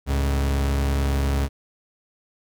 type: tone pair together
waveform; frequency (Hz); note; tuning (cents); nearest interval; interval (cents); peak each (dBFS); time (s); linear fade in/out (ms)
40% pulse; 69.3 / 109.47; C#2 / A2; 0 / -8; minor sixth; 792; -19 / -31; 0.06-1.49; 50
effects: none